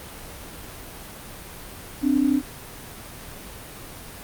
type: tone pair together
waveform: sine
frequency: 261.3 / 293.7 Hz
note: C4 / D4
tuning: -2 / 0 cents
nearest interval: major second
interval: 202 cents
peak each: -20 dBFS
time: 2.01-2.42 s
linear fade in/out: 50 ms
effects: pink hiss -39 dBFS RMS until 4.23 s + Opus 32 kbps